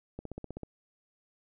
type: click train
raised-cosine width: 2 ms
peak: -26 dBFS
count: 8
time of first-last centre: 0.19-0.633 s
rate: 15.8 Hz
effects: none